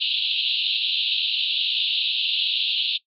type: band-pass noise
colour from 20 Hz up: white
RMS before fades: -23 dBFS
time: 0-2.98 s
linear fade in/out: 20 ms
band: 2700 to 4100 Hz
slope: 96 dB/octave
effects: noise-tail reverb RT60 0.1 s tail -19 dB re dry + MP3 48 kbps